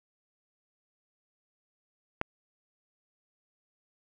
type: click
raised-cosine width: 0.5 ms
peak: -13 dBFS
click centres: 2.214 s
effects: none